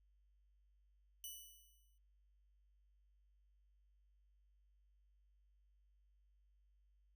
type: tone with exponential decay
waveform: 5% pulse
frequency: 2974 Hz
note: F#7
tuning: 8 cents sharp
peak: -37 dBFS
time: 1.24-1.98 s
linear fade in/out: 1 ms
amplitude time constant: 160 ms
effects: added 50 Hz sine -70 dBFS peak until 7.15 s